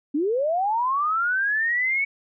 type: linear sweep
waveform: sine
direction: up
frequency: 270.7 to 2240 Hz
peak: -20 dBFS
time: 0.14-2.05 s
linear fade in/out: 10 ms
effects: none